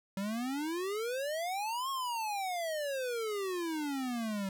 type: exponential two-way sweep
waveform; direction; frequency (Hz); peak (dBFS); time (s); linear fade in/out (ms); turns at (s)
square; up then down; 190 to 1100 to 190; -34; 0.17-4.49; 2; 1.9
effects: none